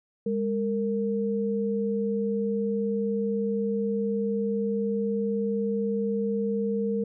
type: tone pair together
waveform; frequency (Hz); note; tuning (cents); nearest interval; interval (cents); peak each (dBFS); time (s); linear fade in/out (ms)
sine; 203.8 / 459.8; G#3 / A#4; -32 / -24; octave + major second; 1408; -27; 0.26-7.04; 5
effects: none